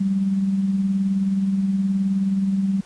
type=tone with tremolo; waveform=sine; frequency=194.2 Hz; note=G3; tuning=16 cents flat; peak=-16 dBFS; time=0-2.81 s; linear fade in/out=10 ms; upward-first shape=sine; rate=19 Hz; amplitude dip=40%; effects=pink hiss -49 dBFS RMS until 2.85 s + resampled to 22050 Hz

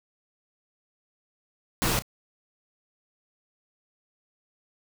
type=noise with echo; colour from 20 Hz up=pink; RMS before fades=-25 dBFS; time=1.82-1.99 s; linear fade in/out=0 ms; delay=32 ms; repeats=1; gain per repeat=-15 dB; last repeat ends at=2.022 s; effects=none

